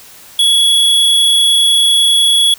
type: tone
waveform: square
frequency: 3366 Hz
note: G#7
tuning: 23 cents sharp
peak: -8 dBFS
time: 0.39-2.54 s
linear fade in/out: 2 ms
effects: white hiss -38 dBFS RMS until 2.58 s